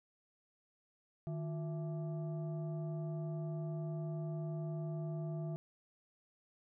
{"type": "tone with frequency modulation", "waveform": "sine", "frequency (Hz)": 155.2, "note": "D#3", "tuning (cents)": -4, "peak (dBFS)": -37, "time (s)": [1.27, 5.56], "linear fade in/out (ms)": 0, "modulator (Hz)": 509, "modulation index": 0.58, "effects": []}